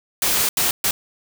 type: noise bursts at uneven times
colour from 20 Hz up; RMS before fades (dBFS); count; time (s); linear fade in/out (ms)
white; -19; 3; 0.22-0.49 / 0.57-0.71 / 0.84-0.91; 2
effects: none